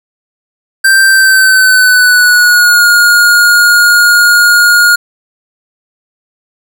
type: tone with pitch glide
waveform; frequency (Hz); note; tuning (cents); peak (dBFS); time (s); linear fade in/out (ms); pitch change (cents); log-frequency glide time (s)
square; 1568 to 1429.6; G6 to F6; 0 to +40; -4; 0.84-4.96; 10; -160; 1.06-2.85
effects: none